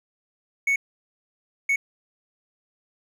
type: tone bursts at uneven times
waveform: triangle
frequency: 2217 Hz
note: C#7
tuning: in tune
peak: -17 dBFS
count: 2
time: 0.67-0.76 / 1.69-1.76 s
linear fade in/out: 5 ms
effects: none